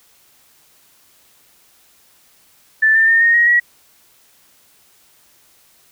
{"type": "tone with pitch steps", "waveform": "sine", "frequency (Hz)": [1760, 1790.8, 1822.1, 1853.9, 1886.3, 1919.3], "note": ["A6", "A6", "A#6", "A#6", "A#6", "B6"], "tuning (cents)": [0, 30, -40, -10, 20, -50], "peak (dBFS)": -9, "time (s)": [2.82, 3.6], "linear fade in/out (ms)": 10, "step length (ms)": 130, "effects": ["white hiss -53 dBFS RMS until 5.91 s"]}